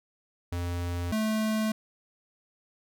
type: tone pair in turn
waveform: square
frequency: 87.31 / 217.5 Hz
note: F2 / A3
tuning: 0 / -20 cents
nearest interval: octave + major third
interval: 1580 cents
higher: second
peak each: -30 / -26 dBFS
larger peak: second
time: 0.52-1.12 / 1.12-1.72 s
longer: neither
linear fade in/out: 5 ms
effects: none